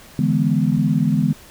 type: chord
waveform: sine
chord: E dominant seventh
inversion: third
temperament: equal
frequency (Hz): 146.83 / 164.81 / 207.7 / 246.9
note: D3 / E3 / G#3 / B3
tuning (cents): 0 / 0 / 0 / 0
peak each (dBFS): -20 / -20 / -20 / -21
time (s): 0.19-1.33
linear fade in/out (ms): 2
effects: pink hiss -44 dBFS RMS until 1.5 s